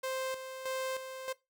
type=tone with tremolo; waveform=sawtooth; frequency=523.3 Hz; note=C5; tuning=in tune; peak=-30 dBFS; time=0.03-1.33 s; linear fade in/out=10 ms; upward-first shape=square; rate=1.6 Hz; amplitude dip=60%; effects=noise-tail reverb RT60 0.2 s tail -18 dB re dry

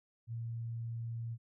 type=tone; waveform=sine; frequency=115.7 Hz; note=A#2; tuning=13 cents flat; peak=-37 dBFS; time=0.27-1.38 s; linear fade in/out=50 ms; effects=none

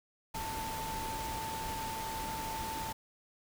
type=tone in noise; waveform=sine; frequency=889 Hz; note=A5; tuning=18 cents sharp; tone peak=-38 dBFS; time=0.34-2.93 s; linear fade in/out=10 ms; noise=pink; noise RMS=-41 dBFS; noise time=0.34-2.93 s; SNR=0 dB; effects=none

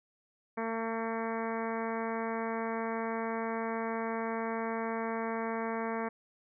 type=harmonic tone with a mistuned harmonic; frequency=226.3 Hz; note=A3; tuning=49 cents sharp; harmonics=1 / 2 / 3 / 4 / 5 / 6 / 7 / 8 / 9 / 10; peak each=-37 / -37 / -40 / -40 / -42 / -47 / -46 / -47 / -49 / -49 dBFS; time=0.57-6.09 s; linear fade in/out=10 ms; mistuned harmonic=10; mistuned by=-19 cents; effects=none

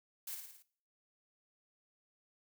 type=noise with echo; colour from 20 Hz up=blue; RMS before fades=-43 dBFS; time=0.27-0.35 s; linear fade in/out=5 ms; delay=55 ms; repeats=5; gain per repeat=-4 dB; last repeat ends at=0.625 s; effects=noise-tail reverb RT60 0.5 s tail -18 dB re dry

